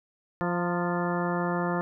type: harmonic tone with a mistuned harmonic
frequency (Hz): 174.61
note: F3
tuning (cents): 0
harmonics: 1 / 2 / 3 / 4 / 5 / 6 / 7 / 8 / 10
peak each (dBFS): -29 / -32 / -34 / -35 / -36 / -37 / -37 / -38 / -39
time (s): 0.41-1.81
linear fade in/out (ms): 0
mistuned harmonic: 5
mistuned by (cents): +40
effects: none